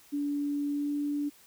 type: tone with pitch glide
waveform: sine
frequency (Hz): 288.1 to 290.4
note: D4 to D4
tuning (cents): -33 to -19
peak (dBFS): -28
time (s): 0.12-1.3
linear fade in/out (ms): 20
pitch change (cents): +14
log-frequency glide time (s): 0.71-0.91
effects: white hiss -58 dBFS RMS until 1.46 s